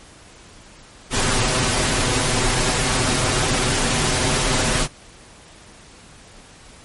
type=noise with comb filter; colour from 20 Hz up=pink; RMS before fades=-19 dBFS; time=1.1-4.88 s; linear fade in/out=50 ms; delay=7.9 ms; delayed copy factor=+0.65; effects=pink hiss -45 dBFS RMS until 6.84 s + MP3 48 kbps